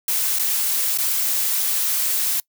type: noise with dropouts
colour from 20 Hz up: blue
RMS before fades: -21 dBFS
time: 0.08-2.4 s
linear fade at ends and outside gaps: 2 ms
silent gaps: 0.387-0.394 / 0.976-0.985 s
effects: noise-tail reverb RT60 0.1 s tail -24 dB re dry